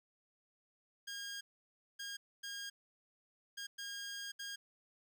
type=tone bursts at uneven times; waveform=15% pulse; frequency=1620 Hz; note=G#6; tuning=43 cents flat; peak=-36 dBFS; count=6; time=1.07-1.41 / 1.99-2.17 / 2.43-2.7 / 3.57-3.67 / 3.78-4.32 / 4.39-4.56 s; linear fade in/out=10 ms; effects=none